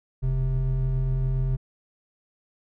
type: tone pair together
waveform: triangle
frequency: 41.2 / 130.81 Hz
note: E1 / C3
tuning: 0 / 0 cents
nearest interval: octave + minor sixth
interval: 2000 cents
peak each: -23 / -22 dBFS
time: 0.22-1.57 s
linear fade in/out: 20 ms
effects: none